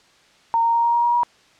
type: tone with pitch steps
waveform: sine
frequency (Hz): 920 / 926.4 / 932.8 / 939.3 / 945.9 / 952.4 / 959.1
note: A#5 / A#5 / A#5 / A#5 / A#5 / A#5 / A#5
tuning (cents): -23 / -11 / +1 / +13 / +25 / +37 / +49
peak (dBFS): -15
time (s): 0.54-1.233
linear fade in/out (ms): 0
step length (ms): 99
effects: white hiss -54 dBFS RMS until 1.59 s + low-pass 5000 Hz 12 dB/octave